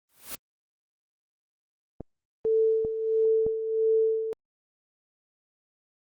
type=noise with exponential growth; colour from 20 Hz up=white; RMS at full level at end=-32 dBFS; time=0.09-0.35 s; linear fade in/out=2 ms; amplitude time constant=55 ms
type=clicks; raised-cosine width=2 ms; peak=-22 dBFS; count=3; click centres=2.007 / 2.849 / 3.465 s
type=tone with tremolo; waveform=sine; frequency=443.7 Hz; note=A4; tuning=14 cents sharp; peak=-19 dBFS; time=2.45-4.33 s; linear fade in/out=0 ms; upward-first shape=sine; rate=1.5 Hz; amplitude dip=65%
effects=Opus 24 kbps